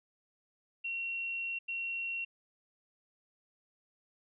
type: tone bursts at uneven times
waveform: sine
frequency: 2734 Hz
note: F7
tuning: 37 cents flat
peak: -34 dBFS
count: 2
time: 0.84-1.59 / 1.68-2.25 s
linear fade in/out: 10 ms
effects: none